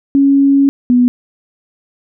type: tone pair in turn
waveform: sine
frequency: 277.2 / 246.2 Hz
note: C#4 / B3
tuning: 0 / -5 cents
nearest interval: major second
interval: 205 cents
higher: first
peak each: -6 dBFS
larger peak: neither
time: 0.15-0.69 / 0.9-1.08 s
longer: first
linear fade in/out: 0 ms
effects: none